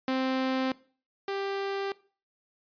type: tone pair in turn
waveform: sawtooth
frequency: 261.6 / 394.1 Hz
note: C4 / G4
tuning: 0 / +9 cents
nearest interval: perfect fifth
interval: 709 cents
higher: second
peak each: -22 / -26 dBFS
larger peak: first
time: 0.08-0.72 / 1.28-1.92 s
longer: neither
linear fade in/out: 2 ms
effects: noise-tail reverb RT60 0.4 s tail -20 dB re dry + resampled to 11025 Hz